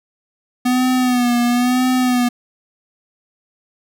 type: tone with vibrato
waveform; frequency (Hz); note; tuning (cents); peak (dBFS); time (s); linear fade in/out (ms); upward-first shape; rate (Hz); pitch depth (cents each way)
square; 247.5; B3; +4; -14; 0.65-2.29; 10; sine; 1; 53
effects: none